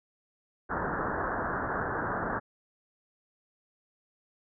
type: low-pass noise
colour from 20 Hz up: white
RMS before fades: -32 dBFS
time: 0.69-2.4 s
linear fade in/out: 20 ms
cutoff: 1700 Hz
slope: 96 dB/octave
effects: none